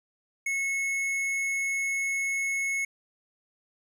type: tone with tanh clipping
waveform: triangle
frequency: 2189 Hz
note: C#7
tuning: 22 cents flat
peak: -28 dBFS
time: 0.46-2.85 s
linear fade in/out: 5 ms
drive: 16 dB
effects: none